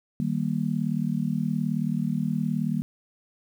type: chord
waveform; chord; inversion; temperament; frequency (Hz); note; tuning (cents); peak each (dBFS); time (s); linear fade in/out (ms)
sine; Eb major; none; just; 155.56 / 194.45 / 233.3; Eb3 / G3 / Bb3; 0 / -14 / +2; -28; 0.2-2.82; 0
effects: 9-bit